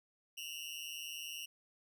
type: tone with amplitude modulation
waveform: sawtooth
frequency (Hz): 2830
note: F7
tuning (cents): +22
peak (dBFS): -35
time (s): 0.37-1.46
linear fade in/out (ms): 10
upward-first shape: sine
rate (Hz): 160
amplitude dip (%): 100
effects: none